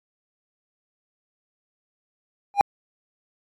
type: tone with exponential growth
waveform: triangle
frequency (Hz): 808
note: G#5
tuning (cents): -48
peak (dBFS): -5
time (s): 2.54-2.61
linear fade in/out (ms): 0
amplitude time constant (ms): 15
effects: AAC 48 kbps